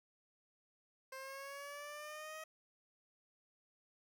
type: linear sweep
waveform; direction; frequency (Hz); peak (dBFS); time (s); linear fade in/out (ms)
15% pulse; up; 525 to 633; -40; 1.12-2.44; 5
effects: none